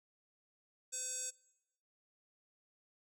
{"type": "tone with band-pass filter", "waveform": "square", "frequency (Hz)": 511, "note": "C5", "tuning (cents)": -41, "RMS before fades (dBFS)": -41, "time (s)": [0.92, 1.31], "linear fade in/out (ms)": 20, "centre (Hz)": 7500, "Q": 7.9, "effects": ["noise-tail reverb RT60 0.9 s tail -24 dB re dry"]}